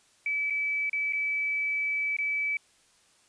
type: tone with dropouts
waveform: sine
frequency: 2300 Hz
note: D7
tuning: 37 cents flat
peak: -26 dBFS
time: 0.26-2.57 s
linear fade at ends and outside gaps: 2 ms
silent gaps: 0.5-0.505 / 0.896-0.93 / 1.125-1.132 / 2.167-2.186 s
effects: white hiss -63 dBFS RMS until 3.28 s + resampled to 22050 Hz